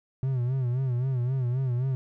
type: tone with vibrato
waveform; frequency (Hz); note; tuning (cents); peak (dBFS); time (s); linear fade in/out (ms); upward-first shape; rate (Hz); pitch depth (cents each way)
triangle; 127.2; C3; -48; -22; 0.23-1.95; 0; sine; 3.8; 100
effects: none